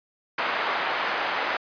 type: band-pass noise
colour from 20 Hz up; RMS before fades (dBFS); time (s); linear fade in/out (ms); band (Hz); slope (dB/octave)
pink; -27; 0.38-1.57; 5; 770 to 2200; 12
effects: resampled to 11025 Hz